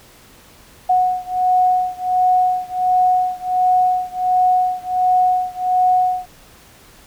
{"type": "beating tone pair", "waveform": "sine", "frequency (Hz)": [733, 734.4], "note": ["F#5", "F#5"], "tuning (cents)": [-16, -13], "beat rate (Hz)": 1.4, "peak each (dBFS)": [-16, -17], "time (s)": [0.89, 6.26], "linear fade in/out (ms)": 10, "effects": ["pink hiss -46 dBFS RMS until 7.06 s"]}